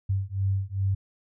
sine beating tone pair, 96 / 98.5 Hz, G2 / G2, -36 / +9 cents, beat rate 2.5 Hz, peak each -27 dBFS, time 0.09-0.95 s, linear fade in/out 10 ms, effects none

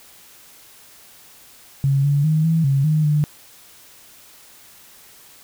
sine tone with pitch steps, 137.8 / 143 / 155.9 / 162.9 / 137.3 / 154.5 / 149.3 Hz, C#3 / D3 / D#3 / E3 / C#3 / D#3 / D3, -10 / -46 / +4 / -20 / -16 / -12 / +29 cents, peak -14 dBFS, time 1.84-3.24 s, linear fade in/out 0 ms, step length 200 ms, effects white hiss -47 dBFS RMS until 5.43 s

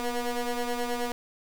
20% pulse ring-modulated tone, 241.7 Hz, B3, 37 cents flat, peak -20 dBFS, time 0-1.12 s, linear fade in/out 0 ms, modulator 237 Hz, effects none

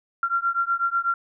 sine beating tone pair, 1372 / 1380.1 Hz, F6 / F6, -31 / -21 cents, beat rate 8.1 Hz, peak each -24 dBFS, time 0.23-1.14 s, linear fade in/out 2 ms, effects none

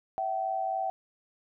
sine tone pair together, 661.4 / 765 Hz, E5 / G5, +6 / -42 cents, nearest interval minor third, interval 252 cents, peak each -34 / -29 dBFS, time 0.18-0.9 s, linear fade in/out 0 ms, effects none

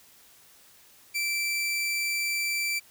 sawtooth tone, 2336 Hz, D7, 10 cents flat, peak -23 dBFS, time 1.14-2.8 s, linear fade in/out 20 ms, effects white hiss -56 dBFS RMS until 2.9 s

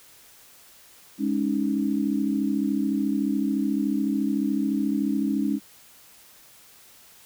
sine chord, Ab suspended fourth, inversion none, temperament equal, 207.7 / 277.2 / 311.1 Hz, Ab3 / Db4 / Eb4, 0 / 0 / 0 cents, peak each -26 / -25 / -28 dBFS, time 1.18-5.6 s, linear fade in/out 50 ms, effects white hiss -52 dBFS RMS until 7.25 s

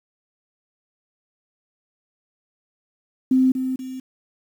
sine tone with echo, 259.5 Hz, C4, 14 cents flat, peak -13 dBFS, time 3.31-3.52 s, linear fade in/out 5 ms, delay 240 ms, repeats 2, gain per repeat -8 dB, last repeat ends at 4 s, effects 8-bit

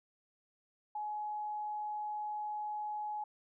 sine tone, 843 Hz, G#5, 26 cents sharp, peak -36 dBFS, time 0.95-3.24 s, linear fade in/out 5 ms, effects none

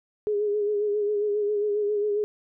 sine tone with vibrato, 415.3 Hz, G#4, in tune, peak -22 dBFS, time 0.27-2.24 s, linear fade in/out 0 ms, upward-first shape sine, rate 7.4 Hz, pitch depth 39 cents each way, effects none

